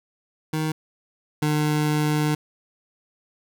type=tone pair in turn; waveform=25% pulse; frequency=156.3 / 150.98 Hz; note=D#3 / D3; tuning=+8 / +48 cents; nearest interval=minor second; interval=60 cents; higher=first; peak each=-19 / -16 dBFS; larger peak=second; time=0.53-0.72 / 1.42-2.35 s; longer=second; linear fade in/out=5 ms; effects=none